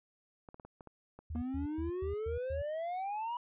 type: clicks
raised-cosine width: 1 ms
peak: -36 dBFS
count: 8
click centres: 0.488 / 0.544 / 0.598 / 0.65 / 0.808 / 0.873 / 1.19 / 1.358 s
type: tone bursts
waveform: sine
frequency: 78.3 Hz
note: D#2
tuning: 11 cents sharp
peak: -37 dBFS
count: 6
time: 1.3-2.62 s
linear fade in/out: 5 ms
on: 120 ms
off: 120 ms
type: exponential sweep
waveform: triangle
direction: up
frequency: 235 to 980 Hz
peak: -33 dBFS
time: 1.35-3.37 s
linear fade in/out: 2 ms
effects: resampled to 8000 Hz